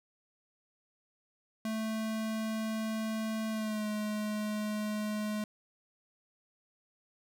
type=tone with pitch glide; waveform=square; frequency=220 to 211.8 Hz; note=A3 to G#3; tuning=0 to +34 cents; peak=-33 dBFS; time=1.65-5.44 s; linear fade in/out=2 ms; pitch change=-66 cents; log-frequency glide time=3.5-3.87 s; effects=none